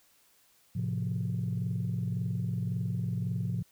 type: chord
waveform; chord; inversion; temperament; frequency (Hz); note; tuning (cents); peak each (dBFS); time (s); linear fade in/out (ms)
sine; F major; first; just; 109.13 / 130.96 / 174.61; A2 / C3 / F3; -14 / +2 / 0; -32 / -33 / -33; 0.75-3.63; 10
effects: tanh soft clip ceiling -23 dBFS + white hiss -65 dBFS RMS until 3.71 s